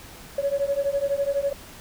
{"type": "beating tone pair", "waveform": "sine", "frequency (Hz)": [554.4, 566.4], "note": ["C#5", "C#5"], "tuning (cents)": [0, 37], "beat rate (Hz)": 12, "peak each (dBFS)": -24, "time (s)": [0.38, 1.53], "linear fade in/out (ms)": 5, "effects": ["tanh soft clip ceiling -15 dBFS", "pink hiss -44 dBFS RMS until 1.8 s"]}